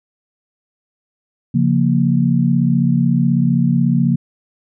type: chord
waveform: sine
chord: Bb minor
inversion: first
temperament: equal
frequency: 138.59 / 174.61 / 233.1 Hz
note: Db3 / F3 / Bb3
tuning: 0 / 0 / 0 cents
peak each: -16 dBFS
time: 1.54-4.16 s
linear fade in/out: 10 ms
effects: none